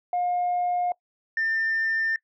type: tone pair in turn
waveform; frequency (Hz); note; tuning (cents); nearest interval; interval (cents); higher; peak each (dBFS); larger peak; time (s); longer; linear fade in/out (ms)
sine; 713 / 1796.6; F5 / A6; +36 / +36; octave + major third; 1600; second; -21; neither; 0.13-0.92 / 1.37-2.16; neither; 2
effects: noise-tail reverb RT60 0.1 s tail -23 dB re dry + tanh soft clip ceiling -19 dBFS